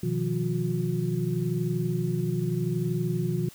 sine tone cluster, 124.8 / 157 / 177.8 / 359.9 Hz, B2 / D#3 / F3 / F#4, +19 / +16 / +31 / -48 cents, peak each -30 / -29 / -30 / -32 dBFS, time 0.03-3.49 s, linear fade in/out 5 ms, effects white hiss -51 dBFS RMS until 3.54 s

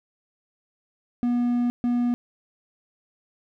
triangle tone bursts at uneven times, 242.1 Hz, B3, 34 cents flat, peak -18 dBFS, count 2, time 1.23-1.7 / 1.84-2.14 s, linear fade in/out 0 ms, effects none

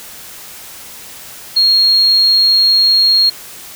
sine tone, 4265 Hz, C8, 32 cents sharp, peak -7 dBFS, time 1.56-3.3 s, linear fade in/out 10 ms, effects white hiss -33 dBFS RMS until 3.75 s

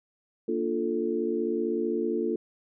sine chord, Bb major seventh, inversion none, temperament equal, 233.1 / 293.7 / 349.2 / 440 Hz, Bb3 / D4 / F4 / A4, 0 / 0 / 0 / 0 cents, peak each -32 / -34 / -29 / -30 dBFS, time 0.48-2.36 s, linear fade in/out 5 ms, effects none

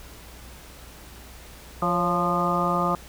harmonic tone with a mistuned harmonic, 174.61 Hz, F3, in tune, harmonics 1 / 2 / 3 / 4 / 5 / 6 / 7, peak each -27 / -31 / -30 / -29 / -31 / -30 / -25 dBFS, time 1.82-2.95 s, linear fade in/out 2 ms, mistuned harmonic 3, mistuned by +69 cents, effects added 60 Hz sine -46 dBFS peak until 3.08 s + pink hiss -46 dBFS RMS until 3.08 s

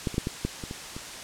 clicks, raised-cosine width 3 ms, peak -13 / -23 / -11 / -15 / -13 / -22 / -22 / -24 dBFS, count 8, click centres 0.072 / 0.143 / 0.181 / 0.271 / 0.45 / 0.638 / 0.711 / 0.965 s, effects white hiss -39 dBFS RMS until 1.23 s + low-pass 8000 Hz 12 dB/octave

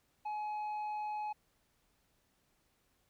triangle tone with tanh clipping, 845 Hz, G#5, 30 cents sharp, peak -37 dBFS, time 0.25-1.33 s, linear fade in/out 10 ms, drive 9 dB, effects pink hiss -75 dBFS RMS until 3.09 s

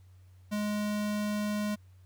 square tone, 208.8 Hz, G#3, 10 cents sharp, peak -30 dBFS, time 0.51-1.76 s, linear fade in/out 20 ms, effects added 92 Hz sine -53 dBFS peak until 2.05 s + pink hiss -71 dBFS RMS until 2.05 s

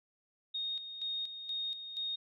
sine tone with tremolo, 3713 Hz, A#7, 8 cents flat, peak -34 dBFS, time 0.54-2.16 s, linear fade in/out 10 ms, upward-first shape square, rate 2.1 Hz, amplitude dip 60%, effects none

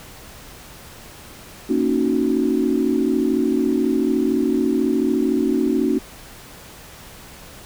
sine chord, D# minor seventh, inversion second, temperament equal, 233.1 / 277.2 / 311.1 / 370 Hz, A#3 / C#4 / D#4 / F#4, 0 / 0 / 0 / 0 cents, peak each -22 / -20 / -22 / -22 dBFS, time 1.69-5.99 s, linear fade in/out 10 ms, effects tanh soft clip ceiling -5 dBFS + pink hiss -41 dBFS RMS until 7.65 s

